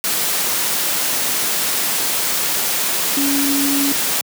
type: tone in noise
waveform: sine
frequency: 280 Hz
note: C#4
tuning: 18 cents sharp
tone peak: -17 dBFS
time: 3.17-3.92 s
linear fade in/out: 0 ms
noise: white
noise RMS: -19 dBFS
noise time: 0.04-4.21 s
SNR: -1 dB
effects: high-pass 150 Hz 12 dB/octave